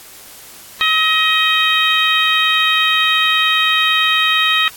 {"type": "harmonic tone with a mistuned harmonic", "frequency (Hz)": 629, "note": "D#5", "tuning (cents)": 19, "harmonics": [2, 3, 4, 5, 6], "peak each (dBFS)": [-18, -18, -18, -18, -18], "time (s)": [0.81, 4.68], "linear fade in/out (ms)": 0, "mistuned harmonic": 2, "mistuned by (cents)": 26, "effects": ["white hiss -38 dBFS RMS until 4.76 s", "AAC 64 kbps"]}